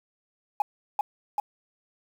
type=tone with echo; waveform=sine; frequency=830 Hz; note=G#5; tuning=1 cent flat; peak=-18 dBFS; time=0.6-0.62 s; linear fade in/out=2 ms; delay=390 ms; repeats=2; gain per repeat=-2 dB; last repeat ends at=1.4 s; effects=tanh soft clip ceiling -17 dBFS + 8-bit